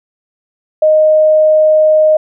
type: tone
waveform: sine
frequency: 620 Hz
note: D#5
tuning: 6 cents flat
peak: -5 dBFS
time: 0.82-2.17 s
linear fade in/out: 5 ms
effects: none